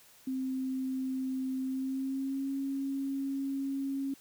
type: tone with pitch glide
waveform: sine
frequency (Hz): 261.6 to 273.3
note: C4 to C#4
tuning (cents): 0 to -24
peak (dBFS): -31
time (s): 0.27-4.14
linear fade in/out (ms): 5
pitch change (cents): +76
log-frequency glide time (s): 1.62-2.52
effects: white hiss -59 dBFS RMS until 4.2 s